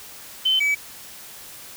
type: tone pair in turn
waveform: sine / triangle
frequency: 3068 / 2287 Hz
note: G7 / D7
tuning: -38 / -47 cents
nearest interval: perfect fourth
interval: 509 cents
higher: first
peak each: -16 dBFS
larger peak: neither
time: 0.45-0.6 / 0.6-0.75 s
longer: neither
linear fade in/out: 10 ms
effects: white hiss -41 dBFS RMS until 1.76 s